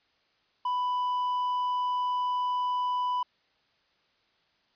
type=tone with hard clipping; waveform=sine; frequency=993 Hz; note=B5; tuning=9 cents sharp; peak=-27 dBFS; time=0.65-3.23 s; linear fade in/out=5 ms; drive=3 dB; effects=white hiss -69 dBFS RMS until 4.75 s + resampled to 11025 Hz